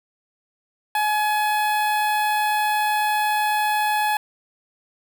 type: tone with notch filter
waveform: sawtooth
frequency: 846 Hz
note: G#5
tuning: 32 cents sharp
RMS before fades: -21 dBFS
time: 0.95-4.17 s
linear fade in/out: 2 ms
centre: 6200 Hz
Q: 0.82
effects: 9-bit